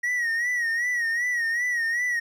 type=tone with vibrato; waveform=triangle; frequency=1900 Hz; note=A#6; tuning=33 cents sharp; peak=-21 dBFS; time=0.03-2.2 s; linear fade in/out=10 ms; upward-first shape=sine; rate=2.6 Hz; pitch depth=77 cents each way; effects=none